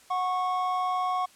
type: tone pair together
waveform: triangle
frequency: 734.2 / 1100 Hz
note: F#5 / C#6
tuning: -14 / -14 cents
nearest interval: perfect fifth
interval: 700 cents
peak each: -26 dBFS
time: 0.1-1.26 s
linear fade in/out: 10 ms
effects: white hiss -56 dBFS RMS until 1.35 s + low-pass 10000 Hz 12 dB/octave